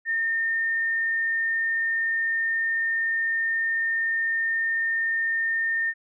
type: tone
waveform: sine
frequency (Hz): 1819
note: A#6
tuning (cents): -43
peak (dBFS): -22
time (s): 0.05-5.94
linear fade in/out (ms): 50
effects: none